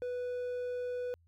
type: tone with hard clipping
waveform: triangle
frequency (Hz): 493.9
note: B4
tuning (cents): 0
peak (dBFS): -35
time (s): 0.02-1.14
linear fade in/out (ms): 0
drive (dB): 6
effects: added 84 Hz sine -63 dBFS peak until 1.27 s